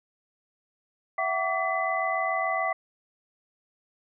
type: tone cluster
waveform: sine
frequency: 664 / 751 / 1146 / 2008 Hz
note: E5 / F#5 / D6 / B6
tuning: +12 / +26 / -43 / +28 cents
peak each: -30 dBFS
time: 1.18-2.73 s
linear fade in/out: 5 ms
effects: none